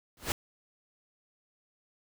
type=noise with exponential growth; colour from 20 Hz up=pink; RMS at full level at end=-25 dBFS; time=0.17-0.32 s; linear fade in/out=1 ms; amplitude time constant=32 ms; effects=none